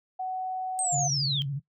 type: tone with pitch glide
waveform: sine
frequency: 747 to 715.7 Hz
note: F#5 to F5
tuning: +16 to +42 cents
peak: -29 dBFS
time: 0.19-1.08 s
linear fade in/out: 10 ms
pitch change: -74 cents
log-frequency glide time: 0.83-0.9 s
type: linear sweep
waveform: sine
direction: down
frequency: 8510 to 3078 Hz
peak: -26 dBFS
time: 0.79-1.42 s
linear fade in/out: 0 ms
type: tone with vibrato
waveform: sine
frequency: 139.7 Hz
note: C#3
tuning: 14 cents sharp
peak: -28 dBFS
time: 0.92-1.6 s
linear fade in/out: 20 ms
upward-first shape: square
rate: 14 Hz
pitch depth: 56 cents each way
effects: noise-tail reverb RT60 0.1 s tail -17 dB re dry